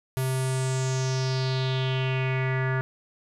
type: tone with low-pass filter sweep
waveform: square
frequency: 130.81 Hz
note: C3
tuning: in tune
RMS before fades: -26 dBFS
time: 0.17-2.81 s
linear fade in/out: 0 ms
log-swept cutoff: 12000 to 1600 Hz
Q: 4.3
effects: none